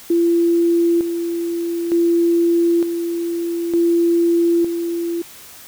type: tone with tremolo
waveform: sine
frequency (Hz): 340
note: F4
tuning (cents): -46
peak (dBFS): -12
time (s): 0.1-5.22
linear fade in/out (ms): 5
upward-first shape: square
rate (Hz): 0.55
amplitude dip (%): 55
effects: white hiss -40 dBFS RMS until 5.67 s